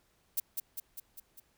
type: noise with echo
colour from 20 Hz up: violet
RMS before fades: -31 dBFS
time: 0.37-0.4 s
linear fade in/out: 5 ms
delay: 200 ms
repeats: 5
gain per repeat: -4 dB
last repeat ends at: 1.4 s
effects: pink hiss -71 dBFS RMS until 1.57 s